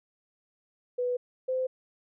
sine tone pair in turn, 493.9 / 515.6 Hz, B4 / C5, 0 / -26 cents, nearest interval minor second, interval 74 cents, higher second, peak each -26 dBFS, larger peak neither, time 0.98-1.17 / 1.48-1.67 s, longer neither, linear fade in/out 10 ms, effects none

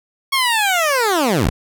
15% pulse linear sweep, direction down, 1108.7 to 34.65 Hz, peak -8 dBFS, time 0.32-1.5 s, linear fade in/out 10 ms, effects none

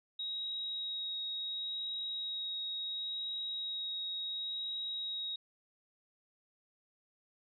sine tone with vibrato, 3797 Hz, A#7, 31 cents sharp, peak -36 dBFS, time 0.19-5.36 s, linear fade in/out 5 ms, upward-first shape sine, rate 0.71 Hz, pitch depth 8 cents each way, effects none

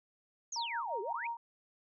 sine exponential two-way sweep, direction down then up, 6810 to 367.6 to 2579 Hz, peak -37 dBFS, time 0.52-1.27 s, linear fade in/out 5 ms, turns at 1.01 s
sine tone with tremolo, 934 Hz, A#5, 3 cents sharp, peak -34 dBFS, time 0.56-1.37 s, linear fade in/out 2 ms, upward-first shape sine, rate 5.8 Hz, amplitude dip 75%
effects none

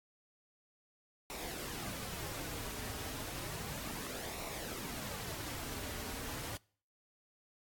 pink noise with flanger, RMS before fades -43 dBFS, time 1.3-6.57 s, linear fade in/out 0 ms, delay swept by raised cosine 0.62 to 5.92 ms, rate 0.32 Hz, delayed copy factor -0.5, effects noise-tail reverb RT60 0.5 s tail -25 dB re dry + AAC 64 kbps

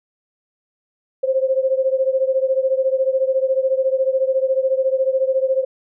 sine beating tone pair, 523.3 / 537.3 Hz, C5 / C5, 0 / +46 cents, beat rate 14 Hz, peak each -17 / -20 dBFS, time 1.23-5.65 s, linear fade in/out 10 ms, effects none

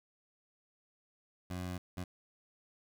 20% pulse tone bursts at uneven times, 90.4 Hz, F#2, 40 cents flat, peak -33 dBFS, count 2, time 1.5-1.78 / 1.97-2.04 s, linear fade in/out 5 ms, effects none

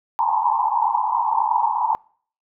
white band-pass noise, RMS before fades -20 dBFS, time 0.19-1.95 s, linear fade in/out 0 ms, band 840 to 990 Hz, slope 96 dB/octave, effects noise-tail reverb RT60 0.5 s tail -25 dB re dry

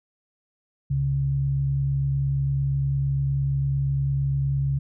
sine tone pair together, 68.7 / 137.4 Hz, C#2 / C#3, -15 / -15 cents, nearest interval octave, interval 1200 cents, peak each -30 / -21 dBFS, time 0.9-4.79 s, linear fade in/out 10 ms, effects none

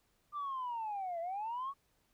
sine linear two-way sweep, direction down then up, 1199 to 658 to 1134 Hz, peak -35 dBFS, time 0.32-1.74 s, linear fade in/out 50 ms, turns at 1.2 s, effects tanh soft clip ceiling -33 dBFS + pink hiss -75 dBFS RMS until 2.13 s

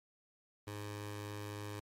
15% pulse tone with notch filter, 103.6 Hz, G#2, 4 cents flat, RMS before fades -44 dBFS, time 0.67-1.8 s, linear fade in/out 5 ms, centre 220 Hz, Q 1.4, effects MP3 64 kbps

